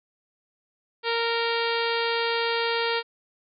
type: harmonic tone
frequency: 463.5 Hz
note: A#4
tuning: 10 cents flat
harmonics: 1 / 2 / 3 / 4 / 5 / 6 / 7 / 8 / 9 / 10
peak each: -27 / -30 / -32 / -33 / -34 / -35 / -35 / -36 / -37 / -37 dBFS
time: 1.03-3.03 s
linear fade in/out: 50 ms
effects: none